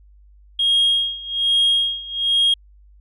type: tone with tremolo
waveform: sine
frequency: 3260 Hz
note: G#7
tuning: 33 cents flat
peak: -11 dBFS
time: 0.59-2.54 s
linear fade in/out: 5 ms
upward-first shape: sine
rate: 1.2 Hz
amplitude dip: 90%
effects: tanh soft clip ceiling -11 dBFS + added 50 Hz sine -46 dBFS peak until 3 s